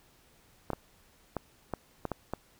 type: clicks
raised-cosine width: 1 ms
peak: -18 dBFS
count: 7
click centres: 0.703 / 0.733 / 1.367 / 1.737 / 2.053 / 2.117 / 2.336 s
effects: pink hiss -63 dBFS RMS until 2.59 s